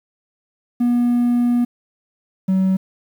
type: tone pair in turn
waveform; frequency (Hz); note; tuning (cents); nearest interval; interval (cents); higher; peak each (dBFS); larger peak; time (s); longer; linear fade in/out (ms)
triangle; 241.6 / 189.23; B3 / F#3; -38 / +39; major third; 423; first; -11; neither; 0.8-1.65 / 2.48-2.77; first; 10
effects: tanh soft clip ceiling -7 dBFS + 8-bit